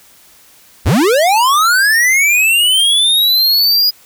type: linear sweep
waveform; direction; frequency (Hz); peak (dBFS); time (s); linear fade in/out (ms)
square; up; 49 to 4939; -9; 0.85-3.91; 20
effects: white hiss -45 dBFS RMS until 4.05 s